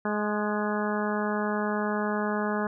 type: harmonic tone with a mistuned harmonic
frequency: 210 Hz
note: G#3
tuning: 19 cents sharp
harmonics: 1 / 2 / 3 / 4 / 5 / 6 / 7 / 8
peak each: -29 / -32 / -34 / -35 / -36 / -37 / -37 / -38 dBFS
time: 0.05-2.67 s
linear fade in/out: 2 ms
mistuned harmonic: 6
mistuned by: -30 cents
effects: none